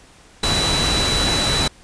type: tone in noise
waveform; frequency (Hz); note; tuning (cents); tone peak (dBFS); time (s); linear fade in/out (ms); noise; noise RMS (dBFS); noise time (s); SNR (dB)
sine; 3951; B7; 0; -20; 0.43-1.68; 5; pink; -20; 0.43-1.68; -3
effects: pink hiss -48 dBFS RMS until 1.83 s + resampled to 22050 Hz